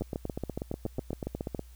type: two click trains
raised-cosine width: 2 ms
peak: -20 / -19 dBFS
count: 14 / 12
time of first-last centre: 0.01-1.593 / 0.02-1.548 s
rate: 8.21 / 7.2 Hz
effects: added 60 Hz sine -48 dBFS peak until 1.75 s + white hiss -62 dBFS RMS until 1.75 s